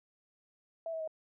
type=tone with pitch steps; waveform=sine; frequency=659 / 645.4 / 632.2 Hz; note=E5 / E5 / D#5; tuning=-1 / -37 / +27 cents; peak=-35 dBFS; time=0.86-1.076 s; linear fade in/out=2 ms; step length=72 ms; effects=none